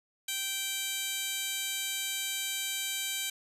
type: tone with high-pass filter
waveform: 15% pulse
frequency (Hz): 780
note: G5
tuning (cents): -9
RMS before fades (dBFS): -34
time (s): 0.28-3.3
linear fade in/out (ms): 5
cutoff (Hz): 3800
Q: 0.94
effects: resampled to 32000 Hz